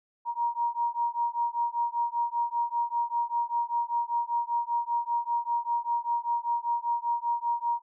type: beating tone pair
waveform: sine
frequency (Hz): 942 / 947.1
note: A#5 / A#5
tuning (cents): +18 / +27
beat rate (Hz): 5.1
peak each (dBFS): -29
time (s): 0.25-7.82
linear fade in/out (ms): 50
effects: none